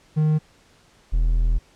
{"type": "tone pair in turn", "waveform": "triangle", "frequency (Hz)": [154.2, 40.84], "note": ["D#3", "E1"], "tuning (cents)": [-15, -15], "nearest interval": "octave + major seventh", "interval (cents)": 2300, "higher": "first", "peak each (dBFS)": [-14, -14], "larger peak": "neither", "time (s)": [[0.16, 0.39], [1.12, 1.59]], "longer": "second", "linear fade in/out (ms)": 20, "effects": ["pink hiss -56 dBFS RMS until 1.75 s", "low-pass 8000 Hz 12 dB/octave"]}